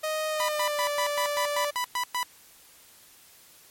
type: tone with pitch glide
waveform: sawtooth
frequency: 622.3 to 584 Hz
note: D#5 to D5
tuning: 0 to -10 cents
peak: -23 dBFS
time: 0.03-1.71 s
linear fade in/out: 10 ms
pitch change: -110 cents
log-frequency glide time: 0.28-0.84 s
type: tone bursts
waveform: sawtooth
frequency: 990 Hz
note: B5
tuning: 4 cents sharp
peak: -22 dBFS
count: 10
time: 0.4-2.23 s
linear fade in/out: 0 ms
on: 84 ms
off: 110 ms
effects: white hiss -54 dBFS RMS until 3.7 s + MP3 64 kbps